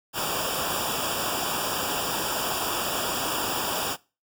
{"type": "noise with comb filter", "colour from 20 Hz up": "pink", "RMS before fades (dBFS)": -28, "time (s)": [0.13, 3.97], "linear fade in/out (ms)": 50, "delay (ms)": 0.48, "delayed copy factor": -1, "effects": ["noise-tail reverb RT60 0.3 s tail -21 dB re dry"]}